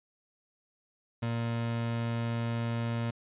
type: tone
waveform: 30% pulse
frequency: 116.54 Hz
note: A#2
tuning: in tune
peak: -27 dBFS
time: 1.22-3.11 s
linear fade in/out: 10 ms
effects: resampled to 8000 Hz